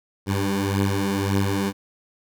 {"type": "beating tone pair", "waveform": "15% pulse", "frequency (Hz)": [98, 99.8], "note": ["G2", "G2"], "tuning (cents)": [0, 32], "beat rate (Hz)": 1.8, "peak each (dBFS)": [-16, -19], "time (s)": [0.26, 1.73], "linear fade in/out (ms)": 50, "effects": []}